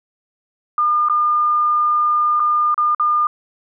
sine tone with dropouts, 1209 Hz, D6, 50 cents sharp, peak -13 dBFS, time 0.78-3.27 s, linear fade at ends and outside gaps 2 ms, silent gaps 1.086-1.097 / 2.397-2.401 / 2.744-2.778 / 2.948-2.997 s, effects none

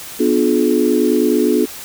sine chord, B diminished seventh, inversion none, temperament just, 246.9 / 296.3 / 355.6 / 426.7 Hz, B3 / D4 / F4 / Ab4, 0 / +15 / +31 / +47 cents, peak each -17 dBFS, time 0.19-1.66 s, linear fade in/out 20 ms, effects white hiss -32 dBFS RMS until 1.84 s

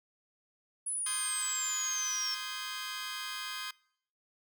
sine exponential sweep, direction down, 10330 to 5340 Hz, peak -32 dBFS, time 0.86-2.35 s, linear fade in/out 10 ms
15% pulse chord, Ab major seventh, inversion first, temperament just, 1038.3 / 1245.9 / 1557.4 / 1661.2 Hz, C6 / Eb6 / G6 / Ab6, -14 / +2 / -12 / 0 cents, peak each -37 dBFS, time 1.06-3.71 s, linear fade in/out 5 ms
effects noise-tail reverb RT60 0.7 s tail -26 dB re dry

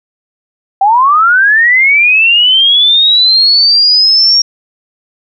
sine linear sweep, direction up, 760 to 5600 Hz, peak -4 dBFS, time 0.81-4.42 s, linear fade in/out 5 ms, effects none

